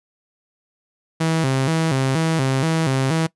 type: tone with vibrato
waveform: sawtooth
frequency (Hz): 146.83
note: D3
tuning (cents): 0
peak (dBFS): -13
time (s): 1.2-3.27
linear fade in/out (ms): 10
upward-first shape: square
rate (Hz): 2.1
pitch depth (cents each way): 170
effects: noise-tail reverb RT60 0.1 s tail -21 dB re dry + resampled to 24000 Hz